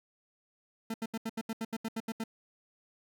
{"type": "tone bursts", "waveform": "40% pulse", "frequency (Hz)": 224.2, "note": "A3", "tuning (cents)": 33, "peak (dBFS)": -32, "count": 12, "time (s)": [0.9, 2.239], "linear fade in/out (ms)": 5, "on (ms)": 41, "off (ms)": 77, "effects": []}